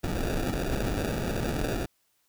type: noise with sample-and-hold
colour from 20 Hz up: pink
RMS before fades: -29 dBFS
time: 0.03-1.86 s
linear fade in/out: 10 ms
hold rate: 1050 Hz
effects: white hiss -71 dBFS RMS until 2.28 s